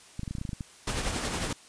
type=clicks; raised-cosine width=5 ms; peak=-22 dBFS; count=11; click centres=0.194 / 0.233 / 0.278 / 0.31 / 0.352 / 0.384 / 0.414 / 0.452 / 0.492 / 0.532 / 0.608 s
type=noise with tremolo; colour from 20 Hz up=pink; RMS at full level=-29 dBFS; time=0.87-1.53 s; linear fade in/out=5 ms; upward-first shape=triangle; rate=11 Hz; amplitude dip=50%
effects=white hiss -53 dBFS RMS until 1.68 s + resampled to 22050 Hz